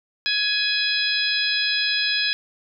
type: harmonic tone with a mistuned harmonic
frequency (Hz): 838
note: G#5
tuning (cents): +15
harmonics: 2 / 3 / 4 / 5 / 6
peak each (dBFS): -26 / -26 / -26 / -26 / -26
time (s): 0.26-2.33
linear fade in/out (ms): 0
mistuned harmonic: 5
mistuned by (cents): -60
effects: none